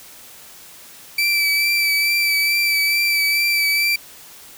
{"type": "tone with vibrato", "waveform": "30% pulse", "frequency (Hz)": 2322, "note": "D7", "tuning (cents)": -20, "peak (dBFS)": -13, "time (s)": [1.18, 3.96], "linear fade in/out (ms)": 5, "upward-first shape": "triangle", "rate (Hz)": 2.3, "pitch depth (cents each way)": 27, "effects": ["white hiss -42 dBFS RMS until 4.57 s"]}